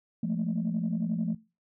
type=tone cluster; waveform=sine; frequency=172.5 / 215.3 / 226.5 Hz; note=F3 / A3 / A#3; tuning=-21 / -37 / -50 cents; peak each=-30 dBFS; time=0.23-1.35 s; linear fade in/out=5 ms; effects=noise-tail reverb RT60 0.3 s tail -22 dB re dry + tanh soft clip ceiling -21 dBFS